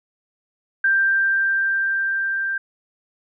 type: tone with level ramp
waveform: sine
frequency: 1578 Hz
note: G6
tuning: 11 cents sharp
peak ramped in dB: -14 to -21 dBFS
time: 0.84-2.58 s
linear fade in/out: 5 ms
effects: none